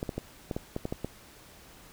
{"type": "clicks", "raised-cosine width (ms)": 2, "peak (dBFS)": -18, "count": 9, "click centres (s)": [0.029, 0.092, 0.18, 0.512, 0.565, 0.764, 0.854, 0.925, 1.046], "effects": ["pink hiss -53 dBFS RMS until 1.92 s"]}